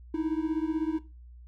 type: beating tone pair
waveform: triangle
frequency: 310 / 326 Hz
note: D#4 / E4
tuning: -6 / -19 cents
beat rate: 16 Hz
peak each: -28 dBFS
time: 0.14-0.99 s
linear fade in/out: 5 ms
effects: noise-tail reverb RT60 0.3 s tail -17 dB re dry + added 60 Hz sine -46 dBFS peak until 1.47 s